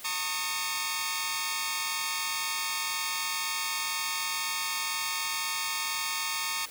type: tone cluster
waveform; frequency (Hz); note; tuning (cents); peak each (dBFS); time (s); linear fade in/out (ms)
10% pulse; 907 / 1097 / 1243 / 2236; A#5 / C#6 / D#6 / C#7; -48 / -18 / -2 / +14; -27; 0.04-6.66; 10
effects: white hiss -46 dBFS RMS until 6.7 s